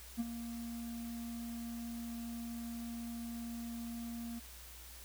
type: tone with ADSR envelope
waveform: triangle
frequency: 233.1 Hz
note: A#3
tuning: in tune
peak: -29 dBFS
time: 0.17-4.4 s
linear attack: 33 ms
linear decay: 28 ms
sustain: -10 dB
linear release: 19 ms
effects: added 60 Hz sine -54 dBFS peak until 5.04 s + white hiss -54 dBFS RMS until 5.04 s